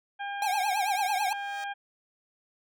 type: harmonic tone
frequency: 804 Hz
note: G5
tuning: 44 cents sharp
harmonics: 1 / 2 / 3 / 4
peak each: -34 / -37 / -45 / -46 dBFS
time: 0.19-1.74 s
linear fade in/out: 20 ms
type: tone with vibrato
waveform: square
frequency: 794 Hz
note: G5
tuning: 22 cents sharp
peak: -27 dBFS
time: 0.42-1.33 s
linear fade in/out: 2 ms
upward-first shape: triangle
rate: 9.1 Hz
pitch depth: 180 cents each way
type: tone with exponential growth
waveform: 5% pulse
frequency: 629 Hz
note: D#5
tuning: 19 cents sharp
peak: -31 dBFS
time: 0.99-1.64 s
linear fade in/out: 1 ms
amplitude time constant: 140 ms
effects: none